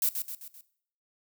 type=noise with echo; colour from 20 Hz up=violet; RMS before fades=-26 dBFS; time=0.02-0.09 s; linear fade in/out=2 ms; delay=130 ms; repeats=4; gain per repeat=-6 dB; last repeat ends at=0.61 s; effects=noise-tail reverb RT60 0.6 s tail -17 dB re dry